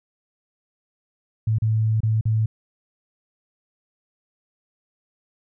sine tone with dropouts, 110 Hz, A2, in tune, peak -17 dBFS, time 1.47-2.46 s, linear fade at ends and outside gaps 5 ms, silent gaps 1.585-1.62 / 2.005-2.032 / 2.211-2.254 s, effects none

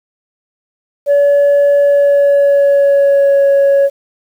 sine tone with pitch glide, 570 to 556.7 Hz, C#5 to C#5, +48 to +7 cents, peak -4 dBFS, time 1.06-3.9 s, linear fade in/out 50 ms, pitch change -41 cents, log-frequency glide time 1.8-3.46 s, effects tanh soft clip ceiling -5 dBFS + 7-bit

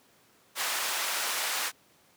pink band-pass noise, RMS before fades -31 dBFS, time 0.55-1.72 s, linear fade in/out 50 ms, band 970 to 16000 Hz, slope 12 dB/octave, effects pink hiss -62 dBFS RMS until 2.16 s + high-pass 150 Hz 12 dB/octave

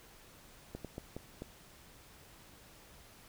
slowing click train, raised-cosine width 2 ms, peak -28 dBFS, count 5, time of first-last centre 0.75-1.421 s, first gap 97 ms, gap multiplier 1.38, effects pink hiss -58 dBFS RMS until 3.28 s

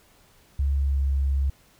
sine tone with pitch glide, 69.5 to 68.5 Hz, C#2 to C#2, +5 to -20 cents, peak -20 dBFS, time 0.59-1.5 s, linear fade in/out 5 ms, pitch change -25 cents, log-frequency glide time 0.73-1.03 s, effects pink hiss -58 dBFS RMS until 1.79 s

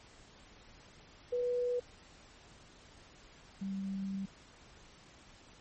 sine tone pair in turn, 490 / 194.46 Hz, B4 / G3, -14 / -14 cents, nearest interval octave + major third, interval 1600 cents, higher first, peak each -30 / -35 dBFS, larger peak first, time 1.32-1.8 / 3.61-4.26 s, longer second, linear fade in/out 10 ms, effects pink hiss -58 dBFS RMS until 5.6 s + MP3 32 kbps

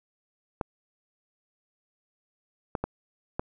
clicks, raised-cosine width 1 ms, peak -14 dBFS, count 4, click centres 0.612 / 2.752 / 2.84 / 3.395 s, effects none

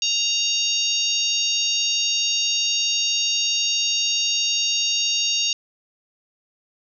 harmonic tone with a mistuned harmonic, 932.3 Hz, A#5, in tune, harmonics 3 / 4 / 5 / 6 / 7, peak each -24 / -25 / -26 / -27 / -27 dBFS, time 0.02-5.53 s, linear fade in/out 2 ms, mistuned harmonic 5, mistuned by -20 cents, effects none

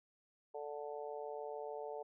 harmonic tone, 146.83 Hz, D3, in tune, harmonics 3 / 4 / 5 / 6, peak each -45 / -47 / -49 / -51 dBFS, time 0.54-2.03 s, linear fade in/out 10 ms, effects none

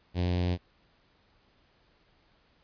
sawtooth tone with notch filter, 89 Hz, F2, 33 cents sharp, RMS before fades -28 dBFS, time 0.14-0.58 s, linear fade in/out 50 ms, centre 1300 Hz, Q 0.87, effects pink hiss -66 dBFS RMS until 2.63 s + resampled to 11025 Hz

